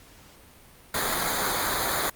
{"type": "noise with comb filter", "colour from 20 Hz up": "pink", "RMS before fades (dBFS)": -26, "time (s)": [0.94, 2.1], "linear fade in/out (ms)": 5, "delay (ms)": 0.36, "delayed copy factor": -0.8, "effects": ["pink hiss -52 dBFS RMS until 2.15 s", "Opus 48 kbps"]}